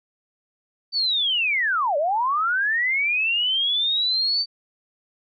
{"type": "linear two-way sweep", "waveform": "sine", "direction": "down then up", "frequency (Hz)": [4615, 554.4, 4615], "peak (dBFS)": -19, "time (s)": [0.92, 4.46], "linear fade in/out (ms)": 50, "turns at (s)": 1.97, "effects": []}